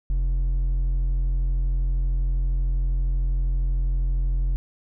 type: tone with hard clipping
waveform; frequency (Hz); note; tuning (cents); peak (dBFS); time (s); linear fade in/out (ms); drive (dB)
sine; 43.65; F1; 0; -21; 0.1-4.56; 0; 4
effects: none